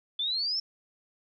sine exponential sweep, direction up, 3450 to 5470 Hz, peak -27 dBFS, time 0.19-0.6 s, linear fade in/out 5 ms, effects none

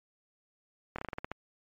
slowing click train, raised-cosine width 0.5 ms, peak -21 dBFS, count 9, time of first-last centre 0.96-1.316 s, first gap 25 ms, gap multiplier 1.16, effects MP3 64 kbps

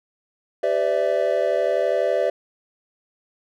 triangle chord, E minor seventh, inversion first, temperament equal with one note detuned, 392 / 506.6 / 587.3 / 659.3 Hz, G4 / B4 / D5 / E5, 0 / +44 / 0 / 0 cents, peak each -25 / -22 / -20 / -22 dBFS, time 0.63-2.3 s, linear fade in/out 5 ms, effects none

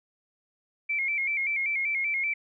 sine tone with vibrato, 2239 Hz, C#7, 17 cents sharp, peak -25 dBFS, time 0.89-2.34 s, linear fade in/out 10 ms, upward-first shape square, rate 5.2 Hz, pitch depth 68 cents each way, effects none

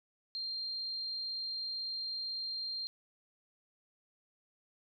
sine tone, 4186 Hz, C8, in tune, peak -36 dBFS, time 0.35-2.87 s, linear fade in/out 0 ms, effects none

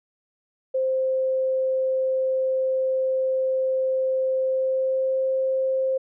sine tone with pitch glide, 523.3 to 526.9 Hz, C5 to C5, 0 to +12 cents, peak -20 dBFS, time 0.74-5.98 s, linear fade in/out 10 ms, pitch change +12 cents, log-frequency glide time 4.42-5.22 s, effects none

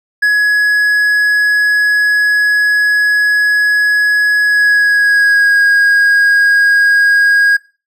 triangle tone with pitch glide, 1680 to 1638.8 Hz, G#6 to G#6, +19 to -24 cents, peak -5 dBFS, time 0.22-7.57 s, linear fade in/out 10 ms, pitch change -43 cents, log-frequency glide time 4.42-5.63 s, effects noise-tail reverb RT60 0.3 s tail -17 dB re dry

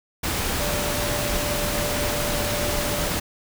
sine tone in noise, 587.3 Hz, D5, in tune, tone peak -29 dBFS, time 0.6-3.09 s, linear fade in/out 10 ms, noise pink, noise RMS -25 dBFS, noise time 0.23-3.2 s, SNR -7 dB, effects none

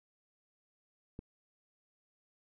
click, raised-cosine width 3 ms, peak -30 dBFS, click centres 1.191 s, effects none

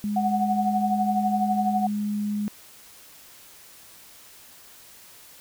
sine tone, 207.7 Hz, G#3, in tune, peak -24 dBFS, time 0.04-2.48 s, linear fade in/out 0 ms
sine tone with tremolo, 740 Hz, F#5, in tune, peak -19 dBFS, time 0.16-1.87 s, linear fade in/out 5 ms, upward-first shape triangle, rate 12 Hz, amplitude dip 75%
effects white hiss -49 dBFS RMS until 5.4 s

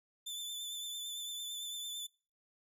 sawtooth tone with vibrato, 3520 Hz, A7, in tune, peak -37 dBFS, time 0.26-2.07 s, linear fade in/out 10 ms, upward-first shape triangle, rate 8.9 Hz, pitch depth 35 cents each way, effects noise-tail reverb RT60 0.4 s tail -25 dB re dry

